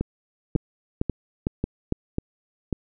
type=two click trains; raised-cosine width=3 ms; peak=-11 / -9 dBFS; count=6 / 4; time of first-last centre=0.01-2.727 / 0.56-1.924 s; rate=1.84 / 2.2 Hz; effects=none